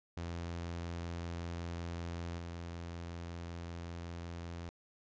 sawtooth tone with level steps, 85.3 Hz, F2, 40 cents flat, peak -35 / -38 dBFS, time 0.17-4.69 s, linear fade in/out 0 ms, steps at 2.38 s, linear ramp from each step 2 ms, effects resampled to 16000 Hz

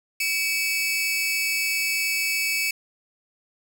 sawtooth tone pair together, 2272 / 2609 Hz, C#7 / E7, +42 / -18 cents, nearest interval major second, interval 240 cents, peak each -22 dBFS, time 0.2-2.71 s, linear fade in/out 5 ms, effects 7-bit

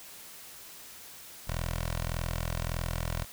10% pulse tone with notch filter, 41.7 Hz, E1, 21 cents sharp, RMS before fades -33 dBFS, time 1.47-3.25 s, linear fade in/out 20 ms, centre 260 Hz, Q 0.68, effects white hiss -48 dBFS RMS until 3.32 s

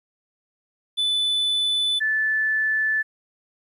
triangle / sine tone pair in turn, 3494 / 1747 Hz, A7 / A6, -13 / -13 cents, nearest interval octave, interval 1200 cents, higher first, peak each -18 / -19 dBFS, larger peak first, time 0.97-2 / 2-3.03 s, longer neither, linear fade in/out 20 ms, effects resampled to 32000 Hz + 10-bit

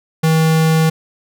square tone, 160 Hz, D#3, 49 cents sharp, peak -11 dBFS, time 0.23-0.9 s, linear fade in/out 10 ms, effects none

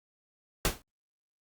pink noise with exponential decay, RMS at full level -22 dBFS, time 0.65-0.82 s, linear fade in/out 1 ms, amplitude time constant 35 ms, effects Opus 48 kbps

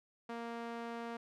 sawtooth tone with band-pass filter, 233.1 Hz, A#3, in tune, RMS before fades -43 dBFS, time 0.29-1.17 s, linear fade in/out 5 ms, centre 850 Hz, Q 0.61, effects none

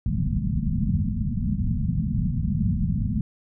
white low-pass noise, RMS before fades -24 dBFS, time 0.06-3.21 s, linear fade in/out 2 ms, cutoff 230 Hz, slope 96 dB/octave, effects none

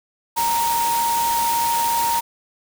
sine tone in noise, 932.3 Hz, A#5, in tune, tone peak -18 dBFS, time 0.36-2.21 s, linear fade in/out 20 ms, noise white, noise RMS -26 dBFS, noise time 0.36-2.21 s, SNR +5 dB, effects none

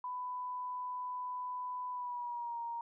sine tone with pitch glide, 997 to 935.6 Hz, B5 to A#5, +16 to +6 cents, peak -37 dBFS, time 0.04-2.81 s, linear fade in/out 2 ms, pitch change -110 cents, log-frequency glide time 1.91-2.59 s, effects none

